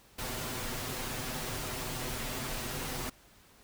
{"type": "noise with comb filter", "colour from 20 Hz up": "pink", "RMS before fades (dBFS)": -37, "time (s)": [0.18, 3.1], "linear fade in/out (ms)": 10, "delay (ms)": 7.9, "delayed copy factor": 0.6, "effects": ["pink hiss -60 dBFS RMS until 3.63 s"]}